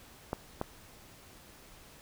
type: clicks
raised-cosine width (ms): 1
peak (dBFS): -18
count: 2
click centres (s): 0.331 / 0.614
effects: pink hiss -55 dBFS RMS until 2.01 s